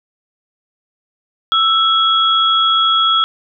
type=tone pair together; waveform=sine; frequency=1323 / 3328 Hz; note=E6 / G#7; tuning=+6 / +3 cents; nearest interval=octave + major third; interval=1597 cents; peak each=-13 dBFS; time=1.52-3.24 s; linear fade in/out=0 ms; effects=none